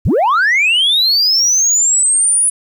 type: linear sweep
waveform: sine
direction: up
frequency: 41.2 to 9956 Hz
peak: -7 dBFS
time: 0.05-2.5 s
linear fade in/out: 10 ms
effects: tanh soft clip ceiling -8 dBFS + 8-bit